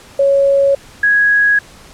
sine tone pair in turn, 554.4 / 1661.3 Hz, C#5 / G#6, 0 / 0 cents, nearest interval octave + perfect fifth, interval 1900 cents, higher second, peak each -8 dBFS, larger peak neither, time 0.19-0.75 / 1.03-1.59 s, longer neither, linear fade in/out 5 ms, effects pink hiss -40 dBFS RMS until 1.93 s + low-pass 10000 Hz 12 dB/octave

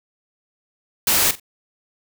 white noise with echo, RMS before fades -17 dBFS, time 1.07-1.31 s, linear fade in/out 2 ms, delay 44 ms, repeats 2, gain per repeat -15 dB, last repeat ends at 1.398 s, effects none

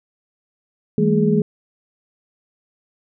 sine tone cluster, 161.8 / 201.7 / 221.5 / 418.2 Hz, E3 / G3 / A3 / G#4, -32 / +50 / +12 / +12 cents, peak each -19 dBFS, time 0.98-1.42 s, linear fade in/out 2 ms, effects none

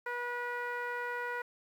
15% pulse tone with low-pass filter, 485.3 Hz, B4, 30 cents flat, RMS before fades -37 dBFS, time 0.06-1.42 s, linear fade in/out 5 ms, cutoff 1800 Hz, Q 1.9, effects 10-bit

